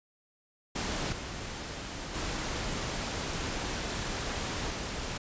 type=noise with level steps; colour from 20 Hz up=pink; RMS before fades=-33 / -39 / -34 / -36 dBFS; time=0.75-5.18 s; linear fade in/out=10 ms; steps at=1.12 / 2.14 / 4.7 s; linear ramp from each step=5 ms; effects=resampled to 16000 Hz